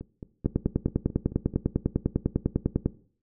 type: two click trains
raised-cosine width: 3 ms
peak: -10 / -24 dBFS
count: 25 / 8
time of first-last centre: 0.46-2.86 / 0.01-1.538 s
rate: 10 / 4.58 Hz
effects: noise-tail reverb RT60 0.5 s tail -18 dB re dry